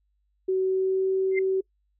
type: tone with pitch glide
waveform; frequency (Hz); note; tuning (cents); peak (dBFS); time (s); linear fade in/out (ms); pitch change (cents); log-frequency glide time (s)
sine; 376.8 to 381; F#4 to G4; +32 to -49; -21; 0.48-1.61; 10; +19; 0.59-1.1
type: tone with exponential growth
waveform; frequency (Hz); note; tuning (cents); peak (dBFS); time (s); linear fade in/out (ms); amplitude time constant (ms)
sine; 2093; C7; 0; -23; 1.31-1.39; 5; 17
effects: noise-tail reverb RT60 0.1 s tail -24 dB re dry + added 50 Hz sine -68 dBFS peak until 1.99 s